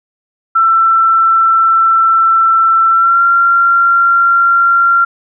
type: tone with pitch glide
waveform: sine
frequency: 1339 to 1377.4 Hz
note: E6 to F6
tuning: +27 to -24 cents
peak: -6 dBFS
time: 0.55-5.05 s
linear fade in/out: 10 ms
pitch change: +49 cents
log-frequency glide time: 2.89-3.22 s
effects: none